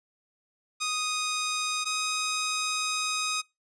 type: tone pair in turn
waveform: 10% pulse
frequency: 1244.5 / 1255.3 Hz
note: D#6 / D#6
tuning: 0 / +15 cents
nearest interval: unison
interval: 15 cents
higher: second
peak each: -19 / -19 dBFS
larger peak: neither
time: 0.8-1.85 / 1.85-3.42 s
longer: second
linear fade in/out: 20 ms
effects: noise-tail reverb RT60 0.2 s tail -21 dB re dry + resampled to 22050 Hz